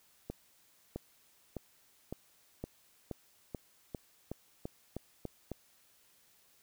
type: accelerating click train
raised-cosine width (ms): 2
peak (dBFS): -25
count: 13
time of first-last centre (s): 0.3-5.517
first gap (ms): 660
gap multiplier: 0.92
effects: white hiss -67 dBFS RMS until 6.62 s